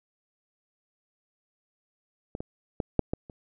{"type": "clicks", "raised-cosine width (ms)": 2, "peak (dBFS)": [-21, -21, -14, -7, -14, -30], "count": 6, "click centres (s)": [2.351, 2.405, 2.802, 2.993, 3.135, 3.298], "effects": []}